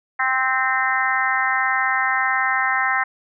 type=harmonic tone with a mistuned harmonic; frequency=261.6 Hz; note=C4; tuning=in tune; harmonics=3 / 4 / 5 / 6 / 7 / 8; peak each=-25 / -25 / -25 / -25 / -22 / -26 dBFS; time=0.19-3.04 s; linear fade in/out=10 ms; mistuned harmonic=8; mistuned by=-30 cents; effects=none